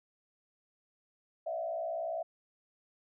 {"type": "tone with frequency modulation", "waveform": "sine", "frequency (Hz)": 659.3, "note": "E5", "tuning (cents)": 0, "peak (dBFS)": -33, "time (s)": [1.46, 2.23], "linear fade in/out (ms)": 10, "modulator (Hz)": 59.1, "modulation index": 0.92, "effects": []}